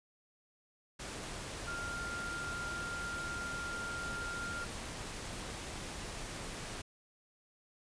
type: tone in noise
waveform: sine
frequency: 1396.9 Hz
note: F6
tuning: in tune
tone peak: -39 dBFS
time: 1.67-4.65 s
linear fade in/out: 10 ms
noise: pink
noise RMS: -43 dBFS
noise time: 0.99-6.82 s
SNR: +1 dB
effects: resampled to 22050 Hz